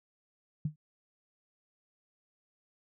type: tone with exponential decay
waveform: sine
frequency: 152 Hz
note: D#3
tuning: 40 cents flat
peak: -25 dBFS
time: 0.65-0.76 s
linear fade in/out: 5 ms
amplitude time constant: 22 ms
effects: none